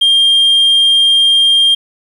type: tone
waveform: sine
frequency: 3204 Hz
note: G7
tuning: 37 cents sharp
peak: -4 dBFS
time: 0.01-1.75 s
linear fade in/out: 10 ms
effects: tanh soft clip ceiling -5 dBFS + 7-bit